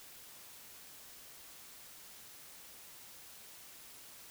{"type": "silence", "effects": ["white hiss -54 dBFS RMS until 4.3 s"]}